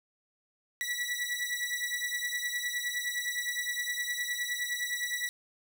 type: beating tone pair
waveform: sawtooth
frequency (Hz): 1943 / 1952.7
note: B6 / B6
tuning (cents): -29 / -20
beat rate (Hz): 9.7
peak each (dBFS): -31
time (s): 0.81-5.29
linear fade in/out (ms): 0
effects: none